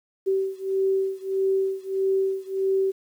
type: beating tone pair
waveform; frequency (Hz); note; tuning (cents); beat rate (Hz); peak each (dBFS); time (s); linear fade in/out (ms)
sine; 384.6 / 386.2; G4 / G4; -33 / -26; 1.6; -24 / -25; 0.26-2.92; 20
effects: 9-bit